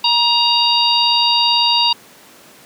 harmonic tone with a mistuned harmonic, 938 Hz, A#5, 11 cents sharp, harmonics 1 / 3 / 4 / 5, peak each -17 / -17 / -17 / -17 dBFS, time 0.04-1.93 s, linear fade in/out 5 ms, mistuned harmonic 1, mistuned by +21 cents, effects pink hiss -43 dBFS RMS until 2.65 s + high-pass 200 Hz 12 dB/octave

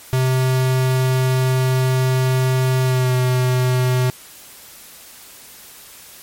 square tone with pitch glide, 129.5 to 126.91 Hz, C3 to B2, -17 to +48 cents, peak -15 dBFS, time 0.13-4.1 s, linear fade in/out 0 ms, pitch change -35 cents, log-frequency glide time 2.83-3.14 s, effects white hiss -41 dBFS RMS until 6.22 s + MP3 64 kbps

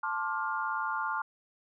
sine chord, D minor seventh, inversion second, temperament just, 881 / 1057.2 / 1174.7 / 1409.6 Hz, A5 / C6 / D6 / F6, +2 / +18 / 0 / +16 cents, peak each -35 / -36 / -37 / -34 dBFS, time 0.03-1.22 s, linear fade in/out 5 ms, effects none

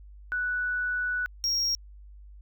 sine / triangle tone pair in turn, 1480 / 5588 Hz, F#6 / F8, 0 / 0 cents, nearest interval octave + major seventh, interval 2300 cents, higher second, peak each -26 / -23 dBFS, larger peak second, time 0.32-1.26 / 1.44-1.75 s, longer first, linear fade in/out 0 ms, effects added 50 Hz sine -45 dBFS peak until 2.41 s

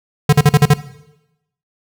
square tone bursts, 146.83 Hz, D3, in tune, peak -6 dBFS, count 6, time 0.29-0.738 s, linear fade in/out 5 ms, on 38 ms, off 44 ms, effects noise-tail reverb RT60 0.9 s tail -17 dB re dry

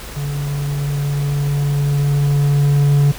triangle tone with level ramp, 143 Hz, D3, 46 cents flat, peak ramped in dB -18 to -7 dBFS, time 0.16-3.12 s, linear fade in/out 10 ms, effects added 50 Hz sine -33 dBFS peak until 3.18 s + pink hiss -33 dBFS RMS until 3.18 s

